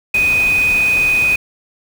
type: tone in noise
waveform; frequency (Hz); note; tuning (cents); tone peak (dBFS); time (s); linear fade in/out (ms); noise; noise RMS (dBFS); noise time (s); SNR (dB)
sine; 2495; D#7; +4; -11; 0.14-1.36; 5; pink; -27; 0.14-1.36; +13
effects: none